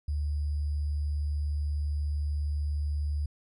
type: tone with sample-and-hold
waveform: sine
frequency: 73.6 Hz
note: D2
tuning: 4 cents sharp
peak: -27 dBFS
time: 0.08-3.26 s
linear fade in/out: 5 ms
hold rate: 4900 Hz
effects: resampled to 24000 Hz